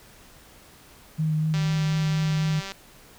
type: tone with vibrato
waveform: sine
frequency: 155.8 Hz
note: D#3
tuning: 3 cents sharp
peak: -21 dBFS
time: 1.18-2.61 s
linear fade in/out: 20 ms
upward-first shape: sine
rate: 4.1 Hz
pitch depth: 15 cents each way
type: click train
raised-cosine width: 0.2 ms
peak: -18 dBFS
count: 231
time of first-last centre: 1.54-2.719 s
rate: 195 Hz
effects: pink hiss -51 dBFS RMS until 3.18 s